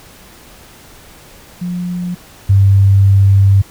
sine tone pair in turn, 177.8 / 98.19 Hz, F3 / G2, +31 / +3 cents, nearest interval minor seventh, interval 1028 cents, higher first, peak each -17 / -5 dBFS, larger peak second, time 1.61-2.15 / 2.49-3.62 s, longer second, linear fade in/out 10 ms, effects pink hiss -40 dBFS RMS until 3.7 s

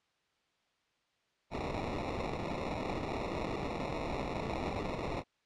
violet noise with sample-and-hold, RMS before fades -37 dBFS, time 1.5-5.24 s, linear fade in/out 50 ms, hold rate 1575 Hz, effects white hiss -75 dBFS RMS until 5.45 s + low-pass 4000 Hz 12 dB/octave

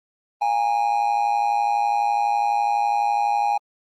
triangle tone with amplitude modulation, 820 Hz, G#5, 22 cents flat, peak -13 dBFS, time 0.41-3.58 s, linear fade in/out 10 ms, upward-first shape sine, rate 112 Hz, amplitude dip 70%, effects Opus 24 kbps

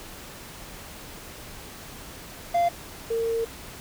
triangle / sine tone pair in turn, 692 / 457.2 Hz, F5 / A#4, -16 / -34 cents, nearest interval perfect fifth, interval 718 cents, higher first, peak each -17 / -23 dBFS, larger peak first, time 2.54-2.69 / 3.1-3.45 s, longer second, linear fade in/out 10 ms, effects pink hiss -42 dBFS RMS until 3.8 s

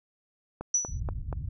click train, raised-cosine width 1 ms, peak -21 dBFS, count 4, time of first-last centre 0.61-1.328 s, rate 4.18 Hz
sine tone with exponential decay, 5920 Hz, F#8, in tune, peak -19 dBFS, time 0.74-1 s, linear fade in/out 5 ms, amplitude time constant 56 ms
white low-pass noise, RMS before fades -34 dBFS, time 0.88-1.49 s, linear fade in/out 5 ms, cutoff 110 Hz, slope 24 dB/octave
effects none

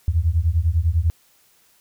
sine beating tone pair, 77.78 / 87.78 Hz, D#2 / F2, 0 / +9 cents, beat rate 10 Hz, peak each -19 dBFS, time 0.08-1.1 s, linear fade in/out 0 ms, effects white hiss -58 dBFS RMS until 1.8 s

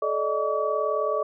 sine tone cluster, 431.7 / 584 / 623 / 1140 Hz, A4 / D5 / D#5 / C#6, -33 / -10 / +2 / +48 cents, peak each -28 dBFS, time 0.02-1.23 s, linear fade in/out 5 ms, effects none

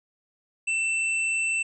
square tone, 2674 Hz, E7, 24 cents sharp, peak -24 dBFS, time 0.67-1.63 s, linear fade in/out 10 ms, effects resampled to 22050 Hz + 11-bit

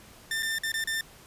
sawtooth tone with dropouts, 1793 Hz, A6, 32 cents sharp, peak -24 dBFS, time 0.31-1.01 s, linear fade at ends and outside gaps 2 ms, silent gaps 0.425-0.429 / 0.585-0.634 / 0.719-0.74 / 0.84-0.873 s, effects pink hiss -52 dBFS RMS until 1.26 s + resampled to 32000 Hz

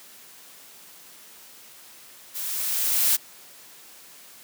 blue noise with level ramp, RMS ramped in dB -32 to -19 dBFS, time 2.34-3.17 s, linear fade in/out 20 ms, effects white hiss -48 dBFS RMS until 4.43 s + high-pass 150 Hz 12 dB/octave

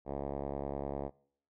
5% pulse tone with low-pass filter, 70 Hz, C#2, 18 cents sharp, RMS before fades -38 dBFS, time 0.05-1.11 s, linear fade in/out 50 ms, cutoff 700 Hz, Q 1.3, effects noise-tail reverb RT60 0.6 s tail -23 dB re dry

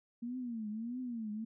sine tone with vibrato, 231.6 Hz, A#3, 11 cents flat, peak -37 dBFS, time 0.22-1.45 s, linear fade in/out 10 ms, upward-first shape triangle, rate 1.6 Hz, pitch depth 190 cents each way, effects none

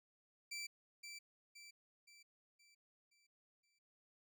20% pulse tone with echo, 2333 Hz, D7, 12 cents flat, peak -39 dBFS, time 0.51-0.67 s, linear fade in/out 10 ms, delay 520 ms, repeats 6, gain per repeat -6 dB, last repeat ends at 3.79 s, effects none

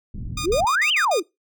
pink low-pass noise, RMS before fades -31 dBFS, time 0.14-0.65 s, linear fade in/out 5 ms, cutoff 220 Hz, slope 24 dB/octave
10% pulse tone bursts, 1222 Hz, D#6, 32 cents flat, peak -18 dBFS, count 6, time 0.37-1.199 s, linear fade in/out 5 ms, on 89 ms, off 59 ms
sine exponential two-way sweep, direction up then down, 289.4 to 3200 to 289.4 Hz, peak -17 dBFS, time 0.43-1.23 s, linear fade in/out 50 ms, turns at 0.92 s
effects noise-tail reverb RT60 0.2 s tail -23 dB re dry

